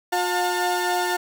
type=tone cluster; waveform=30% pulse; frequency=358.4 / 713 / 894 Hz; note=F4 / F5 / A5; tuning=+45 / +36 / +27 cents; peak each=-23 dBFS; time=0.12-1.17 s; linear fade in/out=10 ms; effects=none